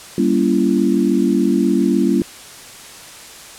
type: chord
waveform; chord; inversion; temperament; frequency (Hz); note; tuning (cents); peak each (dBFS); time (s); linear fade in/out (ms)
sine; G diminished seventh; none; just; 196 / 235.2 / 282.2 / 338.7; G3 / Bb3 / Db4 / Fb4; 0 / +16 / +31 / +47; -18; 0.18-2.22; 2
effects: white hiss -37 dBFS RMS until 3.58 s + low-pass 10000 Hz 12 dB/octave